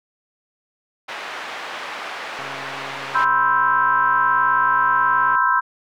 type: band-pass noise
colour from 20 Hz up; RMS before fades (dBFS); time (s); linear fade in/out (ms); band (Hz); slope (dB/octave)
pink; -31; 1.08-3.25; 10; 790 to 2600; 12
type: click train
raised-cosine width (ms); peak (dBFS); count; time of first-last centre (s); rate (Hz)
0.5; -21; 404; 2.39-5.353; 136
type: chord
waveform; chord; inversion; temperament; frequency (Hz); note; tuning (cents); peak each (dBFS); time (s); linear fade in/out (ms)
sine; C major seventh; third; equal; 987.8 / 1046.5 / 1318.5 / 1568; B5 / C6 / E6 / G6; 0 / 0 / 0 / 0; -20; 3.14-5.61; 20
effects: none